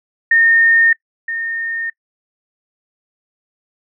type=tone pair in turn; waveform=sine; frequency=1830 / 1830 Hz; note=A#6 / A#6; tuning=-32 / -32 cents; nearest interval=unison; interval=0 cents; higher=neither; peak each=-8 / -19 dBFS; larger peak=first; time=0.31-0.93 / 1.28-1.9 s; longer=neither; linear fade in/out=5 ms; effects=noise-tail reverb RT60 0.1 s tail -23 dB re dry

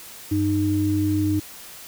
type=tone pair together; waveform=sine; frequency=98 / 306.8 Hz; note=G2 / D#4; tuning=0 / -24 cents; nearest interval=octave + minor sixth; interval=1976 cents; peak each=-23 / -20 dBFS; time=0.31-1.4 s; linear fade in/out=10 ms; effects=white hiss -41 dBFS RMS until 1.87 s

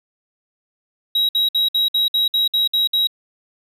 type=tone bursts; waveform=triangle; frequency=3840 Hz; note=B7; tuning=49 cents flat; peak=-13 dBFS; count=10; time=1.15-3.072 s; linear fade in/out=5 ms; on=140 ms; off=58 ms; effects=none

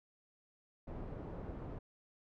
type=low-pass noise; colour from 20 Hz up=pink; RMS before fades=-45 dBFS; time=0.87-1.79 s; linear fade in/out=10 ms; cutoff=690 Hz; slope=12 dB/octave; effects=none

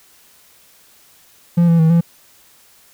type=tone with pitch steps; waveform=triangle; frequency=171.8 / 167.4 / 160.8 / 168.9 Hz; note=F3 / E3 / E3 / E3; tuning=-28 / +27 / -43 / +42 cents; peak=-7 dBFS; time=1.57-2.01 s; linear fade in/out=10 ms; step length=110 ms; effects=white hiss -50 dBFS RMS until 2.93 s

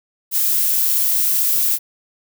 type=noise; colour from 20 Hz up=violet; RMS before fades=-17 dBFS; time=0.31-1.79 s; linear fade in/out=50 ms; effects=none

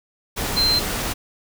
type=tone in noise; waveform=sine; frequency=4122 Hz; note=C8; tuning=27 cents flat; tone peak=-16 dBFS; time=0.56-0.8 s; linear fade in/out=20 ms; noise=pink; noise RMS=-25 dBFS; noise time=0.36-1.14 s; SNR=+6 dB; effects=none

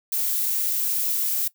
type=noise; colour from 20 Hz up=violet; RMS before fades=-24 dBFS; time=0.12-1.48 s; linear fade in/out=5 ms; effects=noise-tail reverb RT60 0.1 s tail -18 dB re dry

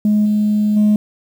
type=tone with level steps; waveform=sine; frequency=210.4 Hz; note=G#3; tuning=23 cents sharp; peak=-9 / -11 / -7 dBFS; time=0.05-0.96 s; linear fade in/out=2 ms; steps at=0.25 / 0.76 s; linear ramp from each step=10 ms; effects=tanh soft clip ceiling -8 dBFS + 7-bit

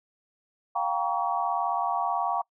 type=chord; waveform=sine; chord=G half-diminished seventh; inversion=third; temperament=just; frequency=705.6 / 784 / 940.8 / 1128.9 Hz; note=F5 / G5 / Bb5 / Db6; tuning=+18 / 0 / +16 / +31 cents; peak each=-30 dBFS; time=0.75-2.42 s; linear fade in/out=10 ms; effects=noise-tail reverb RT60 0.1 s tail -25 dB re dry

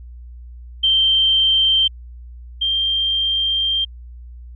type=tone pair in turn; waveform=sine; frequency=3136 / 3174 Hz; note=G7 / G7; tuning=0 / +21 cents; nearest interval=unison; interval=21 cents; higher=second; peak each=-12 / -16 dBFS; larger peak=first; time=0.83-1.88 / 2.61-3.85 s; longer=second; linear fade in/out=10 ms; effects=added 60 Hz sine -34 dBFS peak until 4.55 s

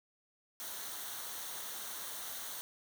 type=noise with comb filter; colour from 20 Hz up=white; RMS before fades=-43 dBFS; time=0.6-2.61 s; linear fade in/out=0 ms; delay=0.4 ms; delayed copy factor=-0.55; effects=none

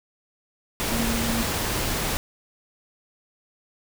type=tone in noise; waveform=sine; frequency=230 Hz; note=A#3; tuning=23 cents flat; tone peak=-26 dBFS; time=0.92-1.43 s; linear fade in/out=0 ms; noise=pink; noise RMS=-26 dBFS; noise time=0.8-2.17 s; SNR=-3 dB; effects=none

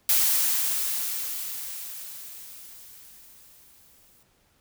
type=noise with exponential decay; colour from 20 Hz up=blue; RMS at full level=-20 dBFS; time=0.09-4.23 s; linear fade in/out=2 ms; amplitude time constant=900 ms; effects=pink hiss -65 dBFS RMS until 4.6 s

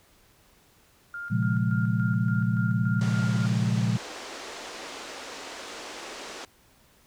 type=tone with tremolo; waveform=sine; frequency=1405 Hz; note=F6; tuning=10 cents sharp; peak=-33 dBFS; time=1.14-3.46 s; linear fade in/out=2 ms; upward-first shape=square; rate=3.5 Hz; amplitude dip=50%
type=chord; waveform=sine; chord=Bb minor seventh; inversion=none; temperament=equal with one note detuned; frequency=116.54 / 135.04 / 174.61 / 207.7 Hz; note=Bb2 / Db3 / F3 / Ab3; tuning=0 / -45 / 0 / 0 cents; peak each=-25 / -30 / -28 / -29 dBFS; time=1.3-3.98 s; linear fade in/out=20 ms
type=band-pass noise; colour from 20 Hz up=pink; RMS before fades=-40 dBFS; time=3.01-6.45 s; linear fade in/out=2 ms; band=300 to 7300 Hz; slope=24 dB/octave
effects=pink hiss -60 dBFS RMS until 7.06 s

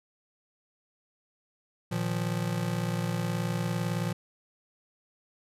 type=chord; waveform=square; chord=Bb suspended fourth; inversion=none; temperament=just; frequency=116.54 / 155.39 / 174.81 Hz; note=Bb2 / Eb3 / F3; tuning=0 / -2 / +2 cents; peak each=-33 / -36 / -32 dBFS; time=1.91-4.13 s; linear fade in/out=10 ms; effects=resampled to 32000 Hz

